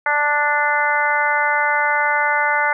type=harmonic tone; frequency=293.7 Hz; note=D4; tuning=in tune; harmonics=2 / 3 / 4 / 5 / 6 / 7; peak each=-26 / -20 / -25 / -20 / -24 / -22 dBFS; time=0.06-2.73 s; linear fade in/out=2 ms; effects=none